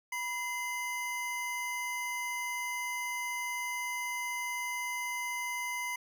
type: tone pair together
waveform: square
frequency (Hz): 977 / 2068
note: B5 / C7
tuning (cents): -19 / -21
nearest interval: octave + minor second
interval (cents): 1298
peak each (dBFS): -39 / -36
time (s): 0.12-5.96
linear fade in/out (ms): 5
effects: none